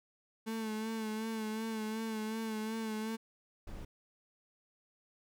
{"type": "tone with vibrato", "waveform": "35% pulse", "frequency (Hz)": 220, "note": "A3", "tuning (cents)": 0, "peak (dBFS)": -34, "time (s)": [0.46, 3.17], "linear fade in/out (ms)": 20, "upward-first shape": "sine", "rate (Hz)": 2.7, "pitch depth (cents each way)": 38}
{"type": "noise", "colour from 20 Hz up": "brown", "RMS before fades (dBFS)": -44, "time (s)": [3.67, 3.85], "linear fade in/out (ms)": 5}
{"effects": []}